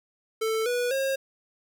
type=tone with pitch steps; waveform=square; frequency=442.8 / 488.5 / 538.9 Hz; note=A4 / B4 / C#5; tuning=+11 / -19 / -49 cents; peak=-25 dBFS; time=0.41-1.16 s; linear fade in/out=10 ms; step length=250 ms; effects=none